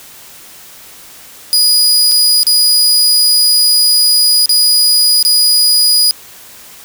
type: tone with dropouts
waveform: sawtooth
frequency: 4920 Hz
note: D#8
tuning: 20 cents flat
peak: -4 dBFS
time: 1.53-6.11 s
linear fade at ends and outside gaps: 0 ms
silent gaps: 2.114-2.118 / 2.432-2.468 / 4.458-4.493 / 5.227-5.25 s
effects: white hiss -36 dBFS RMS until 6.84 s